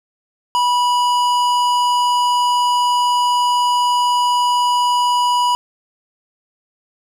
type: tone with tanh clipping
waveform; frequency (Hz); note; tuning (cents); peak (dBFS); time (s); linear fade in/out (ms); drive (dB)
sine; 978; B5; -17; -15; 0.55-5.55; 0; 16
effects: none